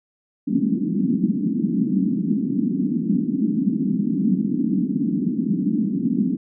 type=band-pass noise; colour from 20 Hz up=pink; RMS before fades=-21 dBFS; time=0.47-6.37 s; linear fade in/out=10 ms; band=180 to 290 Hz; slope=48 dB/octave; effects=none